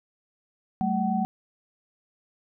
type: tone cluster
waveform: sine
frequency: 191.5 / 220.5 / 755 Hz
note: G3 / A3 / F#5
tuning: -40 / +4 / +35 cents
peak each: -27 dBFS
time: 0.81-1.25 s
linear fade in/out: 0 ms
effects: none